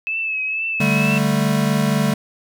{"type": "tone with vibrato", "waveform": "sine", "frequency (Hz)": 2600, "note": "E7", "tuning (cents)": -24, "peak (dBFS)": -20, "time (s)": [0.07, 1.18], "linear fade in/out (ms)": 0, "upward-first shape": "triangle", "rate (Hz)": 2.1, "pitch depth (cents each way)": 51}
{"type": "chord", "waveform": "square", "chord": "D suspended fourth", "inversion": "none", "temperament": "equal", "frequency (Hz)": [146.83, 196, 220], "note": ["D3", "G3", "A3"], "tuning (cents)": [0, 0, 0], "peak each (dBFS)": -21, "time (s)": [0.8, 2.14], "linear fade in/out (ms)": 5}
{"effects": []}